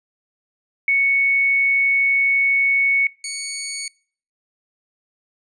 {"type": "tone pair in turn", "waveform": ["sine", "5% pulse"], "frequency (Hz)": [2217, 2230], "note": ["C#7", "C#7"], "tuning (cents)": [0, 10], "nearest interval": "unison", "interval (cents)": 10, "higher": "second", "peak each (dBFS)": -14, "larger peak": "neither", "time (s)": [[0.88, 3.07], [3.24, 3.88]], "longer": "first", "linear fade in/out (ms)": 2, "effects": ["noise-tail reverb RT60 0.5 s tail -25 dB re dry", "resampled to 22050 Hz"]}